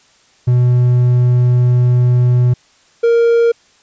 triangle tone pair in turn, 123.47 / 466.2 Hz, B2 / A#4, 0 / 0 cents, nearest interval octave + major seventh, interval 2300 cents, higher second, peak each -6 dBFS, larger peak neither, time 0.47-2.54 / 3.03-3.52 s, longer first, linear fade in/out 10 ms, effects white hiss -51 dBFS RMS until 3.82 s + resampled to 16000 Hz

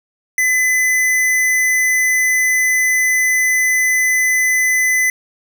square tone, 2015 Hz, B6, 34 cents sharp, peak -13 dBFS, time 0.38-5.1 s, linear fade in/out 2 ms, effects none

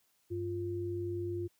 sine tone pair together, 98 / 348.5 Hz, G2 / F4, 0 / -4 cents, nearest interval octave + minor seventh, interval 2196 cents, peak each -38 / -35 dBFS, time 0.3-1.48 s, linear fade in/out 20 ms, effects white hiss -73 dBFS RMS until 1.59 s + high-pass 60 Hz 12 dB/octave

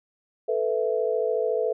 sine chord, A suspended second, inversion none, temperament equal, 440 / 493.9 / 659.3 Hz, A4 / B4 / E5, 0 / 0 / 0 cents, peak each -25 / -26 / -29 dBFS, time 0.48-1.73 s, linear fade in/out 10 ms, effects none

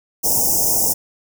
white band-stop noise, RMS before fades -17 dBFS, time 0.23-0.94 s, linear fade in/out 20 ms, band 920 to 5200 Hz, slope 96 dB/octave, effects none

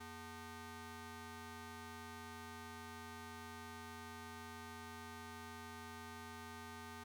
15% pulse ring-modulated tone, 326.3 Hz, E4, 18 cents flat, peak -40 dBFS, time 0-7.04 s, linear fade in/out 10 ms, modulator 564 Hz, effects none

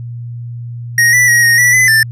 square tone with pitch steps, 1874 / 1972 / 1895 / 1863 / 1955 / 2017 / 1776 Hz, A#6 / B6 / A#6 / A#6 / B6 / B6 / A6, +9 / -3 / +28 / -2 / -18 / +36 / +16 cents, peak -7 dBFS, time 0.98-2.03 s, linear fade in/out 2 ms, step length 150 ms, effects added 119 Hz sine -22 dBFS peak until 2.11 s + resampled to 32000 Hz

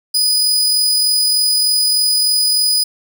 sawtooth tone with amplitude modulation, 4970 Hz, D#8, 3 cents flat, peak -8 dBFS, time 0.14-2.84 s, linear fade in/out 10 ms, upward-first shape sine, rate 43.3 Hz, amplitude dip 25%, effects none

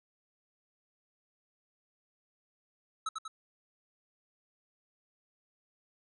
square tone with echo, 1296 Hz, E6, 30 cents flat, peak -32 dBFS, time 3.06-3.09 s, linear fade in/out 5 ms, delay 95 ms, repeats 2, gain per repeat -4 dB, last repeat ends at 3.28 s, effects resampled to 22050 Hz

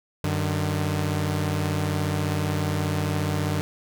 sawtooth tone pair together, 94.9 / 150.64 Hz, F#2 / D3, +44 / +44 cents, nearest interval minor sixth, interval 800 cents, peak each -22 dBFS, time 0.24-3.61 s, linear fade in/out 0 ms, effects none

